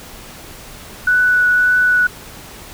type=tone with vibrato; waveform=sine; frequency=1480 Hz; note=F#6; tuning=in tune; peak=-10 dBFS; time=1.07-2.07 s; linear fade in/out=5 ms; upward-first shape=triangle; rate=1.8 Hz; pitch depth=11 cents each way; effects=pink hiss -36 dBFS RMS until 2.73 s